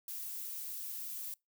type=noise; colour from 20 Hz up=violet; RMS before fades=-42 dBFS; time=0.08-1.34 s; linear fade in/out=2 ms; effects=noise-tail reverb RT60 0.2 s tail -25 dB re dry